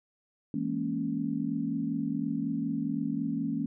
sine chord, A# half-diminished seventh, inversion second, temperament equal, 164.81 / 207.7 / 233.1 / 277.2 Hz, E3 / G#3 / A#3 / C#4, 0 / 0 / 0 / 0 cents, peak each -36 / -36 / -33 / -32 dBFS, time 0.54-3.66 s, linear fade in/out 2 ms, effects none

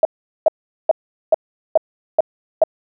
sine tone bursts, 637 Hz, D#5, 41 cents sharp, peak -7 dBFS, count 7, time 0.03-2.637 s, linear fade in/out 2 ms, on 21 ms, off 410 ms, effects none

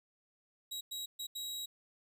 sawtooth tone bursts at uneven times, 3840 Hz, B7, 49 cents flat, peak -36 dBFS, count 4, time 0.71-0.81 / 0.91-1.06 / 1.19-1.27 / 1.35-1.66 s, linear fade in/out 10 ms, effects none

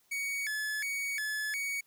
45% pulse tone with vibrato, 1963 Hz, B6, 11 cents flat, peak -32 dBFS, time 0.11-1.81 s, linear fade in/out 10 ms, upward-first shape square, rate 1.4 Hz, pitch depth 230 cents each way, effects white hiss -69 dBFS RMS until 1.86 s

